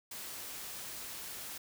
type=noise; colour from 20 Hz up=white; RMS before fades=-44 dBFS; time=0.11-1.58 s; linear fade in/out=5 ms; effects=none